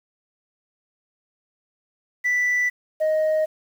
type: tone pair in turn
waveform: sine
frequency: 1975.5 / 624 Hz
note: B6 / D#5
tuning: 0 / +5 cents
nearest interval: octave + minor sixth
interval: 1995 cents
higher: first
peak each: -16 / -15 dBFS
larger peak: second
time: 2.24-2.7 / 3-3.46 s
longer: neither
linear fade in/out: 20 ms
effects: tanh soft clip ceiling -17 dBFS + 8-bit